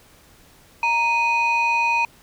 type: tone pair together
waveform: sine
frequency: 932.3 / 2489 Hz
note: A#5 / D#7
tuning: 0 / 0 cents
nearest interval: octave + perfect fourth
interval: 1700 cents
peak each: -18 dBFS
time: 0.83-2.05 s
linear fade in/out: 2 ms
effects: tanh soft clip ceiling -13 dBFS + pink hiss -52 dBFS RMS until 2.22 s